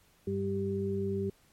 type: harmonic tone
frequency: 98 Hz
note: G2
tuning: in tune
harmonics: 1 / 2 / 4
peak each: -36 / -34 / -32 dBFS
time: 0.27-1.3 s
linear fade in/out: 5 ms
effects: pink hiss -65 dBFS RMS until 1.52 s + MP3 64 kbps